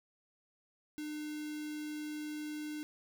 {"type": "tone with notch filter", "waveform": "square", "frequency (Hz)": 302, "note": "D4", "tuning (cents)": 48, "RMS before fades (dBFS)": -41, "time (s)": [0.98, 2.83], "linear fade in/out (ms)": 0, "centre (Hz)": 950, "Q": 1.7, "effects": ["13-bit"]}